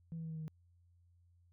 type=tone with pitch steps; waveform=sine; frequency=164.81 / 163.01 / 161.23 / 159.47 / 157.73 / 156.01 Hz; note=E3 / E3 / E3 / D#3 / D#3 / D#3; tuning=0 / -19 / -38 / +43 / +24 / +5 cents; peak=-39 dBFS; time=0.12-0.48 s; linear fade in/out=0 ms; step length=60 ms; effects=tanh soft clip ceiling -37 dBFS + added 87 Hz sine -65 dBFS peak until 1.52 s